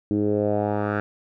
10% pulse tone with low-pass filter sweep, 103.83 Hz, G#2, in tune, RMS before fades -23 dBFS, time 0.11-1 s, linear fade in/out 0 ms, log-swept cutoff 300 to 1500 Hz, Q 3, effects none

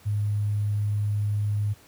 sine tone with sample-and-hold, 103.83 Hz, G#2, in tune, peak -22 dBFS, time 0.05-1.74 s, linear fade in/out 20 ms, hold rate 11025 Hz, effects pink hiss -54 dBFS RMS until 1.87 s + high-pass 60 Hz 12 dB/octave

